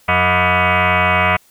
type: tone with frequency modulation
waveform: sine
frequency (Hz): 629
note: D#5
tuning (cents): +19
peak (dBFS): -11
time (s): 0.08-1.37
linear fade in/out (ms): 10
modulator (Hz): 270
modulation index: 7.2
effects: white hiss -52 dBFS RMS until 1.5 s